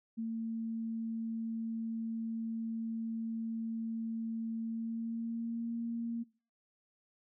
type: tone with pitch glide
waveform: sine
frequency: 226.1 to 232.3 Hz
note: A3 to A#3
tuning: +47 to -6 cents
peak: -34 dBFS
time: 0.17-6.24 s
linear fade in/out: 20 ms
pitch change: +47 cents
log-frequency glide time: 4.63-5.73 s
effects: noise-tail reverb RT60 0.4 s tail -23 dB re dry